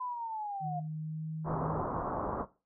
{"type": "linear sweep", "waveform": "sine", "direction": "down", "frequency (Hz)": [1016, 698.5], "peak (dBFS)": -35, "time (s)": [0, 0.8], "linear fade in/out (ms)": 10}
{"type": "tone with pitch glide", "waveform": "sine", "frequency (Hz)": [155.56, 157.91], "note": ["D#3", "D#3"], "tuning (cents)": [0, 26], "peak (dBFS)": -35, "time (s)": [0.6, 1.82], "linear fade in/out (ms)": 50, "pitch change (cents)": 26, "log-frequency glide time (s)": [0.97, 1.31]}
{"type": "low-pass noise", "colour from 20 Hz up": "white", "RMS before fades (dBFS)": -35, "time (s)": [1.44, 2.46], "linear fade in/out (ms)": 50, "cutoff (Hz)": 1200, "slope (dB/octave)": 48}
{"effects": ["noise-tail reverb RT60 0.3 s tail -17 dB re dry"]}